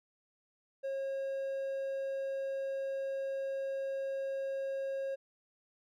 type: tone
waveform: triangle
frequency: 542 Hz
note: C#5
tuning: 39 cents flat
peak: -32 dBFS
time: 0.83-5.16 s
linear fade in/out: 20 ms
effects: none